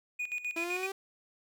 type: tone with tremolo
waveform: triangle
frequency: 2464 Hz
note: D#7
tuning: 17 cents flat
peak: -30 dBFS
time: 0.19-0.87 s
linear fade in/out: 10 ms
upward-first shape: square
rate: 7.8 Hz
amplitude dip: 75%
type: linear sweep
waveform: sawtooth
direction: up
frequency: 329.6 to 392 Hz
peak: -31 dBFS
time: 0.56-0.92 s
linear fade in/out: 5 ms
effects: none